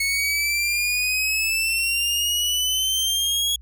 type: exponential sweep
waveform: sawtooth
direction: up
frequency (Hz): 2197 to 3343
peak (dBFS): -17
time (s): 0-3.56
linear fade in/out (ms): 5
effects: added 60 Hz sine -41 dBFS peak until 3.61 s